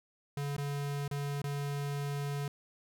square tone with dropouts, 142.6 Hz, C#3, 49 cents sharp, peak -34 dBFS, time 0.37-2.48 s, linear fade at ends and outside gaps 2 ms, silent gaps 0.566-0.58 / 1.079-1.112 / 1.418-1.44 s, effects none

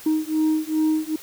sine beating tone pair, 311.1 / 313.6 Hz, D#4 / D#4, 0 / +14 cents, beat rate 2.5 Hz, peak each -20 dBFS, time 0.06-1.16 s, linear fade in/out 5 ms, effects tanh soft clip ceiling -15 dBFS + white hiss -42 dBFS RMS until 1.22 s

